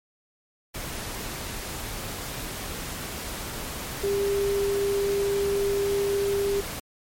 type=tone in noise; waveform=sine; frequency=399.8 Hz; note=G4; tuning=34 cents sharp; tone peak=-22 dBFS; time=4.03-6.61 s; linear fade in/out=10 ms; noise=pink; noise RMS=-34 dBFS; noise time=0.74-6.8 s; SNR=+9 dB; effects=MP3 64 kbps